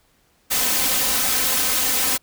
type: noise with comb filter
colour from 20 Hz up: white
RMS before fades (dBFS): -20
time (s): 0.5-2.18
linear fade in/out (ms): 20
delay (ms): 3.9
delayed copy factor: +1
effects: pink hiss -61 dBFS RMS until 2.22 s